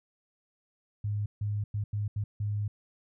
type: tone bursts at uneven times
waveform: sine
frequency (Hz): 103.83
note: G#2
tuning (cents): 0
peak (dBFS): -28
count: 6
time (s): 1.04-1.26 / 1.41-1.64 / 1.74-1.84 / 1.93-2.08 / 2.16-2.24 / 2.4-2.68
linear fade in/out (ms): 5
effects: none